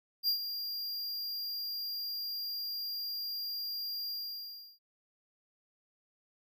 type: tone with ADSR envelope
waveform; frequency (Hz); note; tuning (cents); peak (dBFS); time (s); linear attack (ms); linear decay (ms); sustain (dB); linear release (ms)
square; 4786; D8; +32; -26; 0.23-4.79; 51; 97; -10; 680
effects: none